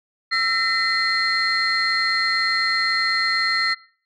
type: tone cluster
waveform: sine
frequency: 1337 / 1838 / 2027 / 4215 Hz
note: E6 / A#6 / B6 / C8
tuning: +24 / -25 / +45 / +12 cents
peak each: -24 / -24 / -22 / -21 dBFS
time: 0.31-3.75 s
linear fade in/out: 20 ms
effects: noise-tail reverb RT60 0.5 s tail -22 dB re dry + tanh soft clip ceiling -11 dBFS